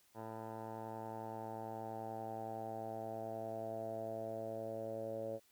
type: tone with low-pass filter sweep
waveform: 10% pulse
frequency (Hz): 111.2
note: A2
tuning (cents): +19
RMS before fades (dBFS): -44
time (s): 0.14-5.4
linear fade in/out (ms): 50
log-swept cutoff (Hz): 1000 to 570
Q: 6.4
effects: white hiss -71 dBFS RMS until 5.51 s